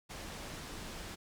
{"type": "low-pass noise", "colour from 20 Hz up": "pink", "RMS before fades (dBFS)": -45, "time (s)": [0.09, 1.16], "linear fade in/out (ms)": 20, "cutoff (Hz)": 8800, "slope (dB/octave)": 12, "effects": []}